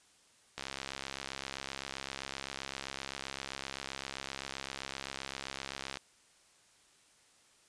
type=click train; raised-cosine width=0.2 ms; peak=-21 dBFS; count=366; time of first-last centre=0.58-5.971 s; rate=67.7 Hz; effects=white hiss -65 dBFS RMS until 7.68 s + resampled to 22050 Hz